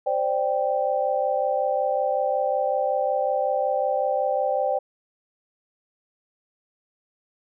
sine chord, C suspended second, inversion none, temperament just, 523.3 / 588.7 / 784.9 Hz, C5 / D5 / G5, 0 / +4 / +2 cents, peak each -25 dBFS, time 0.06-4.79 s, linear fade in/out 10 ms, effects none

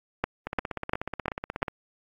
two click trains, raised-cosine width 0.5 ms, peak -9 / -16 dBFS, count 5 / 21, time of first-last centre 0.24-1.629 / 0.47-1.682 s, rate 2.88 / 16.5 Hz, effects AAC 64 kbps

